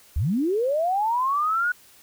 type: linear sweep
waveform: sine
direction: up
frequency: 56.4 to 1480 Hz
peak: -20 dBFS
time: 0.16-1.72 s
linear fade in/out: 5 ms
effects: white hiss -53 dBFS RMS until 2.02 s